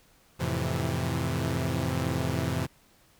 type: chord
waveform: sawtooth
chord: F major seventh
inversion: none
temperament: equal with one note detuned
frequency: 87.31 / 108.8 / 130.81 / 164.81 Hz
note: F2 / A2 / C3 / E3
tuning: 0 / -19 / 0 / 0 cents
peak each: -29 / -30 / -27 / -29 dBFS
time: 0.39-2.67 s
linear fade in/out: 20 ms
effects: pink hiss -61 dBFS RMS until 3.19 s